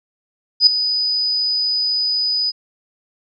sine tone with ADSR envelope, 4978 Hz, D#8, in tune, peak -4 dBFS, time 0.6-2.52 s, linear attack 67 ms, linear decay 6 ms, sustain -12 dB, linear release 31 ms, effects none

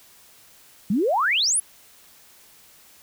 sine exponential sweep, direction up, 179.9 to 11390 Hz, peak -18 dBFS, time 0.9-1.6 s, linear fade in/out 5 ms, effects white hiss -52 dBFS RMS until 3.02 s

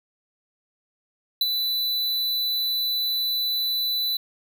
square tone with ADSR envelope, 3986 Hz, B7, 15 cents sharp, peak -17 dBFS, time 1.41-4.17 s, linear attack 3 ms, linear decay 31 ms, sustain -6 dB, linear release 4 ms, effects none

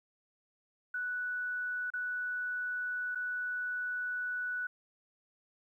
sine tone with dropouts, 1480 Hz, F#6, in tune, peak -33 dBFS, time 0.94-4.67 s, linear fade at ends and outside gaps 5 ms, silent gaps 1.903-1.936 / 3.149-3.155 s, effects 12-bit

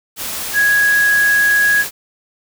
sine tone in noise, 1661.2 Hz, G#6, in tune, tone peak -10 dBFS, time 0.53-1.85 s, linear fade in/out 50 ms, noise white, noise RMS -24 dBFS, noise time 0.16-1.91 s, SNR +11 dB, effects none

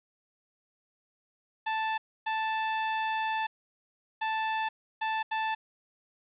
sawtooth tone bursts at uneven times, 880 Hz, A5, in tune, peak -24 dBFS, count 5, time 1.66-1.98 / 2.26-3.47 / 4.21-4.69 / 5.01-5.23 / 5.31-5.55 s, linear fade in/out 10 ms, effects resampled to 8000 Hz + 9-bit

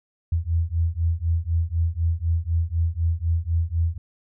sine beating tone pair, 81.4 / 85.4 Hz, E2 / F2, -21 / -38 cents, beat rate 4 Hz, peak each -23 dBFS, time 0.32-3.98 s, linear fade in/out 5 ms, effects none

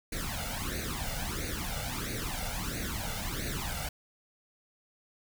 pink noise with flanger, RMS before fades -35 dBFS, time 0.12-3.89 s, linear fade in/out 5 ms, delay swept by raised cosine 0.47 to 1.44 ms, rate 1.5 Hz, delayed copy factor +0.8, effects none

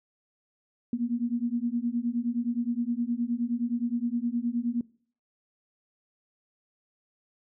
sine beating tone pair, 233.1 / 242.7 Hz, A#3 / B3, 0 / -30 cents, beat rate 9.6 Hz, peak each -29 dBFS, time 0.93-4.81 s, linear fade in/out 2 ms, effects noise-tail reverb RT60 0.5 s tail -22 dB re dry

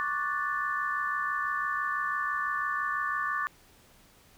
sine chord, D major seventh, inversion third, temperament equal, 1108.7 / 1174.7 / 1480 / 1760 Hz, C#6 / D6 / F#6 / A6, 0 / 0 / 0 / 0 cents, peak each -35 / -32 / -37 / -32 dBFS, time 0-3.47 s, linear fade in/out 0 ms, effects pink hiss -59 dBFS RMS until 4.37 s

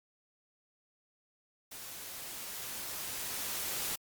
white noise with level ramp, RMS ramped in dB -46 to -35 dBFS, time 1.71-3.96 s, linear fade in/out 10 ms, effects Opus 48 kbps

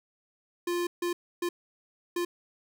square tone bursts at uneven times, 349.2 Hz, F4, in tune, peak -28 dBFS, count 4, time 0.67-0.87 / 1.02-1.13 / 1.42-1.49 / 2.16-2.25 s, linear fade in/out 5 ms, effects none

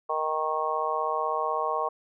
harmonic tone, 156 Hz, D#3, 5 cents sharp, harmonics 3 / 4 / 5 / 6 / 7, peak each -33 / -32 / -32 / -33 / -29 dBFS, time 0.09-1.89 s, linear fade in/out 10 ms, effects none

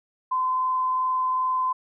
sine tone with frequency modulation, 1026 Hz, C6, 34 cents flat, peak -21 dBFS, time 0.31-1.73 s, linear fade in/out 10 ms, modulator 22.5 Hz, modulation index 0.35, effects none

